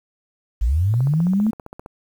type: linear sweep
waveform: sine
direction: up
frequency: 48.28 to 225.6 Hz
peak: -15 dBFS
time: 0.61-1.51 s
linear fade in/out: 10 ms
type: click train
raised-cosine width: 1 ms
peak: -21 dBFS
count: 15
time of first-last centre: 0.94-1.861 s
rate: 15.2 Hz
effects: 8-bit